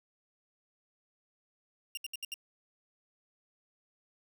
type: tone bursts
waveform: sawtooth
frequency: 2794 Hz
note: F7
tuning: in tune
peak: -33 dBFS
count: 5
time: 1.95-2.341 s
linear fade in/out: 2 ms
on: 23 ms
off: 69 ms
effects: none